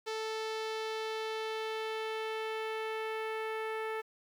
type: tone with low-pass filter sweep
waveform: sawtooth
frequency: 440 Hz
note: A4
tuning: in tune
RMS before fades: -37 dBFS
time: 0.06-4.02 s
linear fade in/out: 20 ms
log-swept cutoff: 5100 to 2100 Hz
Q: 1.5
effects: 10-bit